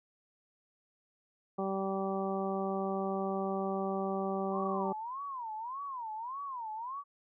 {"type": "harmonic tone", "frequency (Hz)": 193.4, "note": "G3", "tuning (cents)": -23, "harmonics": [1, 2, 3, 4, 5, 6], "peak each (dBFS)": [-36, -36, -39, -38, -48, -42], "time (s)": [1.58, 4.93], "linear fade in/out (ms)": 10}
{"type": "tone with vibrato", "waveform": "sine", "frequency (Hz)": 987.8, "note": "B5", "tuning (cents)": 0, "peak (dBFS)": -37, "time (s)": [4.51, 7.04], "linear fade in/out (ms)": 50, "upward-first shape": "sine", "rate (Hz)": 1.7, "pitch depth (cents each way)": 240}
{"effects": []}